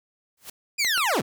white noise with exponential growth, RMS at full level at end -34 dBFS, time 0.37-0.5 s, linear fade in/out 5 ms, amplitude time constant 28 ms
20% pulse linear sweep, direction down, 2477 to 84 Hz, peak -16 dBFS, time 0.78-1.22 s, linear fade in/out 20 ms
clicks, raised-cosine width 0.2 ms, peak -15 dBFS, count 2, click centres 0.848 / 0.978 s
effects none

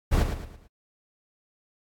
brown noise with echo, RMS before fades -20 dBFS, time 0.11-0.24 s, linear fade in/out 20 ms, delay 110 ms, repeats 4, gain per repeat -8 dB, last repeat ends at 0.68 s, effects AAC 64 kbps

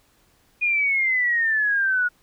sine exponential sweep, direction down, 2462 to 1444 Hz, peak -18 dBFS, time 0.61-2.09 s, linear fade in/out 20 ms, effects pink hiss -61 dBFS RMS until 2.22 s

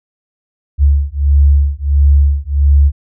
sine beating tone pair, 70.3 / 71.8 Hz, C#2 / D2, +25 / -39 cents, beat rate 1.5 Hz, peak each -10 dBFS, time 0.78-2.92 s, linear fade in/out 50 ms, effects none

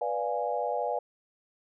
sine chord, B diminished seventh, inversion none, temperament equal with one note detuned, 491.9 / 587.3 / 698.5 / 830.6 Hz, B4 / D5 / F5 / Ab5, -7 / 0 / 0 / 0 cents, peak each -33 dBFS, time 0.01-0.99 s, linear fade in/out 5 ms, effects none

